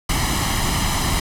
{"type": "noise with comb filter", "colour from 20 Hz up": "pink", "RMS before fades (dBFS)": -20, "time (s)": [0.09, 1.2], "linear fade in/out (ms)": 5, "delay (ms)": 0.99, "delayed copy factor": 0.65, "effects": ["low-pass 12000 Hz 12 dB/octave"]}